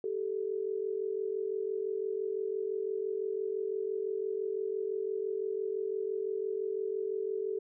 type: tone pair together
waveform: sine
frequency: 389.9 / 435.8 Hz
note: G4 / A4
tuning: -9 / -17 cents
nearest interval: major second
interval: 192 cents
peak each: -34 / -34 dBFS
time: 0.04-7.59 s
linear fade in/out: 2 ms
effects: none